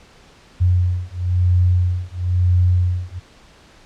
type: beating tone pair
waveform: sine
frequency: 89.2 / 90.2 Hz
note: F2 / F#2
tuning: +37 / -44 cents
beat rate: 1 Hz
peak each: -17 dBFS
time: 0.6-3.2 s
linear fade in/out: 20 ms
effects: pink hiss -48 dBFS RMS until 3.85 s + low-pass 6000 Hz 12 dB/octave